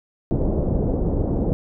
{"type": "low-pass noise", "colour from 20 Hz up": "pink", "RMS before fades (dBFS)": -21, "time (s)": [0.31, 1.53], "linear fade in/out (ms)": 0, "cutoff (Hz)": 560, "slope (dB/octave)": 24, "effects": []}